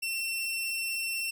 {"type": "tone", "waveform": "sawtooth", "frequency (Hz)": 2704, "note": "E7", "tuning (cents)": 43, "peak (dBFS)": -27, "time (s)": [0.02, 1.31], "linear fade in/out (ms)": 10, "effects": ["11-bit"]}